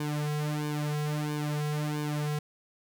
sawtooth tone with flanger, 149.5 Hz, D3, 31 cents sharp, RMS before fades -31 dBFS, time 0-2.39 s, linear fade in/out 5 ms, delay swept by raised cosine 1.5 to 3.4 ms, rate 1.5 Hz, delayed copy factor -0.95, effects none

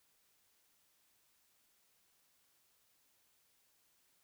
silence, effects white hiss -74 dBFS RMS until 4.23 s

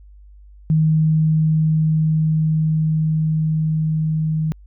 sine tone with level ramp, 157 Hz, D#3, 16 cents sharp, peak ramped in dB -12 to -17 dBFS, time 0.7-4.52 s, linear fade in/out 0 ms, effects added 50 Hz sine -41 dBFS peak until 4.66 s

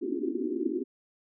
white band-pass noise, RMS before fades -31 dBFS, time 0.01-0.84 s, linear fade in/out 20 ms, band 240 to 390 Hz, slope 96 dB/octave, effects none

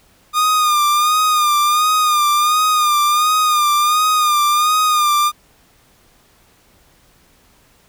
45% pulse tone with vibrato, 1217 Hz, D#6, 39 cents flat, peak -12 dBFS, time 0.33-5.32 s, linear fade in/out 50 ms, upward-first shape sine, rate 1.4 Hz, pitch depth 51 cents each way, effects pink hiss -53 dBFS RMS until 7.88 s

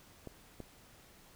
clicks, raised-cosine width 2 ms, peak -30 dBFS, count 2, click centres 0.273 / 0.603 s, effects pink hiss -60 dBFS RMS until 1.35 s

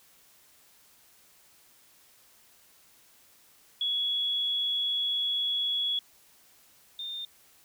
sine tone pair in turn, 3364 / 3625 Hz, G#7 / A#7, +22 / -49 cents, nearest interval minor second, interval 129 cents, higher second, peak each -26 / -34 dBFS, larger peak first, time 3.81-5.99 / 6.99-7.25 s, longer first, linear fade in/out 2 ms, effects white hiss -60 dBFS RMS until 7.64 s

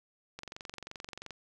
click train, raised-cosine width 0.2 ms, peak -25 dBFS, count 22, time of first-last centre 0.39-1.307 s, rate 22.9 Hz, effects none

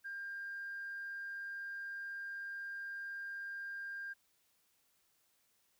sine tone, 1599 Hz, G6, 34 cents sharp, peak -40 dBFS, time 0.04-4.14 s, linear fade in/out 20 ms, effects tanh soft clip ceiling -37 dBFS + white hiss -75 dBFS RMS until 5.79 s

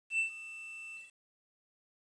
triangle tone with ADSR envelope, 2667 Hz, E7, 20 cents sharp, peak -25 dBFS, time 0.1-1.12 s, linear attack 88 ms, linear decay 110 ms, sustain -17 dB, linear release 160 ms, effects resampled to 22050 Hz + 10-bit

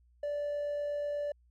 triangle tone with amplitude modulation, 583 Hz, D5, 13 cents flat, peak -28 dBFS, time 0.23-1.32 s, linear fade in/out 5 ms, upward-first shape sine, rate 48.2 Hz, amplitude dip 25%, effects tanh soft clip ceiling -26 dBFS + added 60 Hz sine -62 dBFS peak until 1.5 s

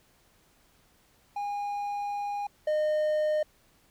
triangle tone pair in turn, 816 / 611.3 Hz, G#5 / D#5, -31 / -31 cents, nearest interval perfect fourth, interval 500 cents, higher first, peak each -28 / -22 dBFS, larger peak second, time 1.36-2.47 / 2.67-3.43 s, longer first, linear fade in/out 5 ms, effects pink hiss -64 dBFS RMS until 3.9 s

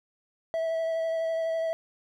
triangle tone with vibrato, 653 Hz, E5, 17 cents flat, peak -24 dBFS, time 0.54-1.73 s, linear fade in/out 0 ms, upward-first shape sine, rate 12 Hz, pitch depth 13 cents each way, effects none

